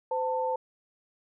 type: tone pair together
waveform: sine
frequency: 513 / 891 Hz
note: C5 / A5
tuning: -34 / +22 cents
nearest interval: minor seventh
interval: 956 cents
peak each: -29 / -29 dBFS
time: 0.11-0.56 s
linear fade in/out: 5 ms
effects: none